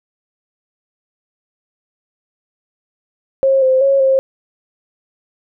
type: tone with pitch steps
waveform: sine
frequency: 538 / 521 / 548 / 533 Hz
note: C5 / C5 / C#5 / C5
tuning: +48 / -7 / -20 / +32 cents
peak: -9 dBFS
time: 3.43-4.19 s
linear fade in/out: 0 ms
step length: 190 ms
effects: none